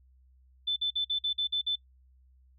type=tone bursts; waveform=sine; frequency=3520 Hz; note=A7; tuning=in tune; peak=-26 dBFS; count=8; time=0.67-1.758 s; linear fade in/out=10 ms; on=94 ms; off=48 ms; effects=noise-tail reverb RT60 0.1 s tail -24 dB re dry + added 64 Hz sine -58 dBFS peak until 2.58 s